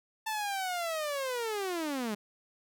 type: linear sweep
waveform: sawtooth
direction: down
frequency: 889 to 200.3 Hz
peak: -28 dBFS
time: 0.26-2.15 s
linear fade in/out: 10 ms
effects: none